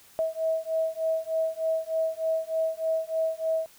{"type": "beating tone pair", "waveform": "sine", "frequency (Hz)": [643, 646.3], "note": ["E5", "E5"], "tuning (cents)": [-43, -34], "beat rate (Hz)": 3.3, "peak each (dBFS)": [-28, -28], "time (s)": [0.19, 3.66], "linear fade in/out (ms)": 0, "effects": ["white hiss -55 dBFS RMS until 3.78 s"]}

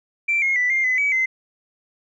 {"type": "tone with pitch steps", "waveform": "sine", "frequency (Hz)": [2347, 2152, 1981, 2110, 2020, 2278, 2062], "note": ["D7", "C7", "B6", "C7", "B6", "C#7", "C7"], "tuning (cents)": [-2, 48, 5, 14, 39, 47, -26], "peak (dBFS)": -16, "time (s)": [0.28, 1.26], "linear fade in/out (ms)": 10, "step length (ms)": 140, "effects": ["tanh soft clip ceiling -12 dBFS"]}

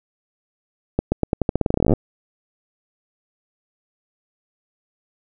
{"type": "accelerating click train", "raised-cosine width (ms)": 2, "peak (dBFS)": -4, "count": 22, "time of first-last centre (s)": [0.99, 1.936], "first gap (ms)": 130, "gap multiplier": 0.87, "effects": []}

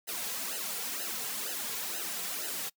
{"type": "noise with flanger", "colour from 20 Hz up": "white", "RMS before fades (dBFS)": -36, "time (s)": [0.07, 2.7], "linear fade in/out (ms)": 20, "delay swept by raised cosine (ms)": [0.86, 3.36], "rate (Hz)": 2.1, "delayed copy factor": -0.9, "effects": ["noise-tail reverb RT60 0.1 s tail -24 dB re dry", "high-pass 200 Hz 12 dB/octave"]}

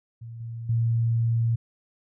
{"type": "tone with level steps", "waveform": "sine", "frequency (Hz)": 115.5, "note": "A#2", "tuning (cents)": -16, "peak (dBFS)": [-36, -32, -20], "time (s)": [0.21, 1.56], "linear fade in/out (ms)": 10, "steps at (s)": [0.4, 0.69], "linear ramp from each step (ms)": 5, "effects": []}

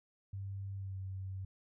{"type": "tone with pitch glide", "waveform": "sine", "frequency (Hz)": [98, 95.32], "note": ["G2", "G2"], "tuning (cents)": [0, -48], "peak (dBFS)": -39, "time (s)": [0.33, 1.45], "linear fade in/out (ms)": 5, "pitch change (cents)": -48, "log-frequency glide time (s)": [0.75, 0.97], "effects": []}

